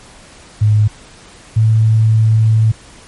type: tone pair in turn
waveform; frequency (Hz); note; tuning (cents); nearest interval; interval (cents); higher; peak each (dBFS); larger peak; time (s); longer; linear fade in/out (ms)
sine; 106.1 / 110.51; G#2 / A2; +38 / +8; minor second; 70; second; -7; neither; 0.61-0.88 / 1.56-2.72; second; 10
effects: pink hiss -40 dBFS RMS until 3.07 s + MP3 48 kbps